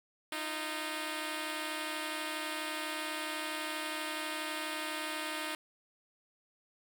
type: tone pair together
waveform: 5% pulse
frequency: 309.3 / 341.5 Hz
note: D#4 / F4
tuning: -10 / -39 cents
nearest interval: major second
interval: 171 cents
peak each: -25 / -31 dBFS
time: 0.32-5.55 s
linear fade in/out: 2 ms
effects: none